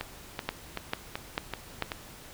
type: two click trains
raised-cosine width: 0.3 ms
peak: -16 / -12 dBFS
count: 6 / 4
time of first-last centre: 0.01-1.918 / 0.49-1.823 s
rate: 2.62 / 2.25 Hz
effects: pink hiss -48 dBFS RMS until 2.33 s